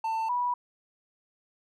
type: tone pair in turn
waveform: triangle / sine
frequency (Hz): 893 / 978.1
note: A5 / B5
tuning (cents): +25 / -17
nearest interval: major second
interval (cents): 158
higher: second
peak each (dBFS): -25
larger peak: neither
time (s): 0.04-0.29 / 0.29-0.54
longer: neither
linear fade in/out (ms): 5
effects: none